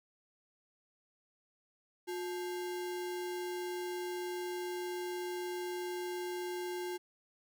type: tone with sample-and-hold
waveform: sine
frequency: 358.4 Hz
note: F4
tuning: 45 cents sharp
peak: -36 dBFS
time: 2.07-6.98 s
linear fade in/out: 20 ms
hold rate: 1225 Hz
effects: none